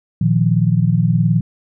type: chord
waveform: sine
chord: Bb suspended fourth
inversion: none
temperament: equal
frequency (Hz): 116.54 / 155.56 / 174.61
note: Bb2 / Eb3 / F3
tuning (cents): 0 / 0 / 0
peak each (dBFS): -16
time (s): 0.21-1.41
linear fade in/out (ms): 5
effects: none